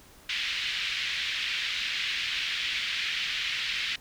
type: band-pass noise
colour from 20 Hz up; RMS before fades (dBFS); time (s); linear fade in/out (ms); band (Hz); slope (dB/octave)
white; -31; 0.29-3.96; 5; 1900 to 3600; 24
effects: pink hiss -54 dBFS RMS until 4 s